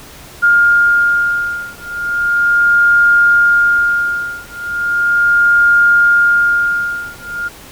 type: beating tone pair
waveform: sine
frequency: 1411 / 1411.37 Hz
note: F6 / F6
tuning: +17 / +18 cents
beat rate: 0.37 Hz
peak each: -12 dBFS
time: 0.42-7.49 s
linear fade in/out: 20 ms
effects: pink hiss -36 dBFS RMS until 7.71 s